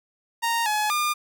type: tone with pitch steps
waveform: sawtooth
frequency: 928 / 847 / 1206 Hz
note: A#5 / G#5 / D6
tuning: -8 / +34 / +46 cents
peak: -18 dBFS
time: 0.42-1.14 s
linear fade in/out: 20 ms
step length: 240 ms
effects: none